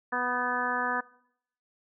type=harmonic tone with a mistuned harmonic; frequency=246.9 Hz; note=B3; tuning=in tune; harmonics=1 / 2 / 3 / 4 / 5 / 6 / 7; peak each=-38 / -37 / -35 / -33 / -34 / -34 / -32 dBFS; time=0.12-1.01 s; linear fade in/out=10 ms; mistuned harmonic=6; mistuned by=+35 cents; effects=noise-tail reverb RT60 0.7 s tail -21 dB re dry